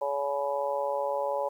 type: harmonic tone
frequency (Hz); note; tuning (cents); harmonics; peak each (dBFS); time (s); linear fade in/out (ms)
141.2; C#3; +32; 3 / 4 / 5 / 6 / 7; -38 / -29 / -43 / -33 / -35; 0.01-1.49; 10
effects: 10-bit